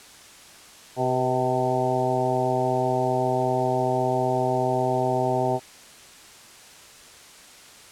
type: harmonic tone with a mistuned harmonic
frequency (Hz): 127.8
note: C3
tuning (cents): -40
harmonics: 1 / 2 / 3 / 4 / 5 / 6 / 7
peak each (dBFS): -29 / -31 / -27 / -32 / -26 / -27 / -30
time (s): 0.96-5.6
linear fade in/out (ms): 50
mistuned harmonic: 4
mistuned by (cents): -51
effects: white hiss -47 dBFS RMS until 7.91 s + low-pass 9000 Hz 12 dB/octave